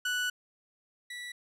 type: tone pair in turn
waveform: 30% pulse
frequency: 1480 / 1954.6 Hz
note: F#6 / B6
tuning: 0 / -18 cents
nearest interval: perfect fourth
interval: 482 cents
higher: second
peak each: -26 / -36 dBFS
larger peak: first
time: 0.05-0.3 / 1.1-1.32 s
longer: first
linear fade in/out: 5 ms
effects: low-pass 11000 Hz 12 dB/octave